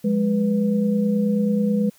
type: tone cluster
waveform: sine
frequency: 178.6 / 207.9 / 490.9 Hz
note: F3 / G#3 / B4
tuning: +39 / +2 / -10 cents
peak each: -27 / -18 / -26 dBFS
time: 0.04-1.9 s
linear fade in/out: 10 ms
effects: white hiss -55 dBFS RMS until 1.98 s